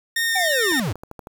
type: tone with vibrato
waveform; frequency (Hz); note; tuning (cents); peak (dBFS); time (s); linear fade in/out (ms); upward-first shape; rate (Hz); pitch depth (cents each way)
sawtooth; 1830; A#6; -32; -16; 0.16-0.8; 5; sine; 3.3; 11
type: linear sweep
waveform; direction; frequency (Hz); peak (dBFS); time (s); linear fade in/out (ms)
square; down; 784 to 77.78; -22; 0.35-0.93; 10
type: click train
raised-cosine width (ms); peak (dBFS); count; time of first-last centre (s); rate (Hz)
1; -22; 8; 0.72-1.271; 12.7
effects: 7-bit